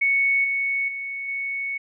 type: tone with level steps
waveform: sine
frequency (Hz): 2217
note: C#7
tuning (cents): 0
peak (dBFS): -17 / -21 / -28 / -25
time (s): 0.01-1.78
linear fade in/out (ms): 10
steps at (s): 0.44 / 0.88 / 1.28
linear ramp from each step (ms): 5
effects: none